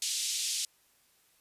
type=band-pass noise; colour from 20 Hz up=white; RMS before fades=-33 dBFS; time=0.02-0.65 s; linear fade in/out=2 ms; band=3000 to 8500 Hz; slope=24 dB/octave; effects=white hiss -67 dBFS RMS until 1.4 s + resampled to 32000 Hz